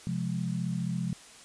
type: chord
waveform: sine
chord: F minor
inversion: second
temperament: just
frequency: 130.96 / 174.61 / 209.5 Hz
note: C3 / F3 / Ab3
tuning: +2 / 0 / +15 cents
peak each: -34 / -31 / -36 dBFS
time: 0.07-1.13 s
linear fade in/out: 0 ms
effects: white hiss -51 dBFS RMS until 1.44 s + resampled to 22050 Hz